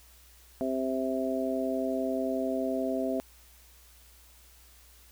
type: harmonic tone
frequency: 131.3 Hz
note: C3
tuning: 6 cents sharp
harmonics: 2 / 3 / 4 / 5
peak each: -31 / -35 / -36 / -32 dBFS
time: 0.61-3.2 s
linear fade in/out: 0 ms
effects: added 60 Hz sine -57 dBFS peak until 5.11 s + white hiss -58 dBFS RMS until 5.11 s